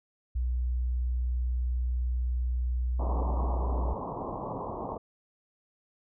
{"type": "tone", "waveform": "sine", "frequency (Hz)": 61.5, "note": "B1", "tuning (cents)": -7, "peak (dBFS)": -26, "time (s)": [0.35, 3.94], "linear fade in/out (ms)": 10}
{"type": "low-pass noise", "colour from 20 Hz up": "white", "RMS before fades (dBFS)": -36, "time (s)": [2.99, 4.98], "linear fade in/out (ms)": 10, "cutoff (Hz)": 1100, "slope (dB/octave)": 96}
{"effects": []}